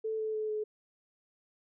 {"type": "tone with pitch steps", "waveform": "sine", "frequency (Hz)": [440, 435.7, 431.4, 427.2], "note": ["A4", "A4", "A4", "G#4"], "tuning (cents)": [0, -17, -34, 49], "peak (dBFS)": -31, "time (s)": [0.04, 0.64], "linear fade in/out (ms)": 10, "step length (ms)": 150, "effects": []}